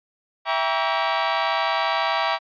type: chord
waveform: sawtooth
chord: E diminished seventh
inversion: none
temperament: just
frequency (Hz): 659.3 / 791.1 / 949.3 / 1139.2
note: E5 / G5 / Bb5 / Db6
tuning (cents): 0 / +16 / +31 / +47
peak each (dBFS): -22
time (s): 0.45-2.39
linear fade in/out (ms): 50
effects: resampled to 11025 Hz